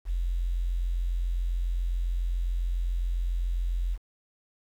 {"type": "tone", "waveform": "sine", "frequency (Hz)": 43.65, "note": "F1", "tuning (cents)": 0, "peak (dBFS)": -25, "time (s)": [0.05, 3.98], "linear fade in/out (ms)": 50, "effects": ["9-bit"]}